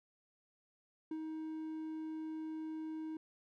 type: tone with ADSR envelope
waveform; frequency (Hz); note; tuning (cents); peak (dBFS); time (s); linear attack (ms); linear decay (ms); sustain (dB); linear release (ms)
triangle; 315.4; D#4; +24; -35; 1.11-3.17; 4; 59; -3; 3
effects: none